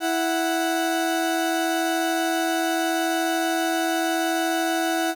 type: tone pair together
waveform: 30% pulse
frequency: 329.6 / 740 Hz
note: E4 / F#5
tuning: 0 / 0 cents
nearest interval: octave + major second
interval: 1400 cents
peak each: -21 / -22 dBFS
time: 0-5.15 s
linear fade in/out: 50 ms
effects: 9-bit